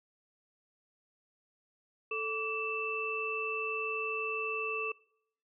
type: tone cluster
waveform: sine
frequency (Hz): 439.7 / 1158 / 2654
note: A4 / D6 / E7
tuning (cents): -1 / -25 / +11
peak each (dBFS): -37 / -39 / -35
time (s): 2.11-4.92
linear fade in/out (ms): 5
effects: noise-tail reverb RT60 0.7 s tail -23 dB re dry